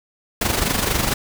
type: noise with amplitude modulation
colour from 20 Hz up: pink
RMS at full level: -18 dBFS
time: 0.41-1.14 s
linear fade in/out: 5 ms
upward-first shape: sine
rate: 24.2 Hz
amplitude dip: 60%
effects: none